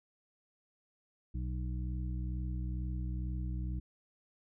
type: harmonic tone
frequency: 62.2 Hz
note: B1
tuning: 13 cents sharp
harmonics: 1 / 2 / 3 / 5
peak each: -35 / -41 / -45 / -49 dBFS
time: 1.34-3.8 s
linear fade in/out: 10 ms
effects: none